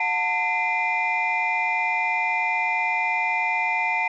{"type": "tone cluster", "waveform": "sine", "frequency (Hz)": [727, 896, 2053, 2396], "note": ["F#5", "A5", "C7", "D7"], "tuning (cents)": [-31, 31, -33, 34], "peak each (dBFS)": [-29, -25, -25, -25], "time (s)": [0, 4.08], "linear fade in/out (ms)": 5, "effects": ["tanh soft clip ceiling -13 dBFS"]}